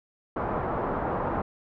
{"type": "low-pass noise", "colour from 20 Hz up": "white", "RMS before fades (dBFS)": -29, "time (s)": [0.36, 1.42], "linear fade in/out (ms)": 5, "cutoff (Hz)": 1100, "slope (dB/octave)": 24, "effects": []}